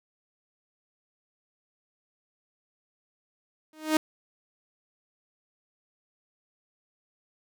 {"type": "tone with exponential growth", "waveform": "sawtooth", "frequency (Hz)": 311.1, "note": "D#4", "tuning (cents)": 0, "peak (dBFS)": -13, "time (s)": [3.73, 3.97], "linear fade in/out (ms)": 2, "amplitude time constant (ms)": 52, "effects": []}